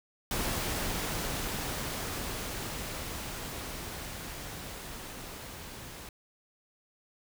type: noise with level ramp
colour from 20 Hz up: pink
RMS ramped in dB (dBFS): -32 to -45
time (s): 0.31-6.09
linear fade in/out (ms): 2
effects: none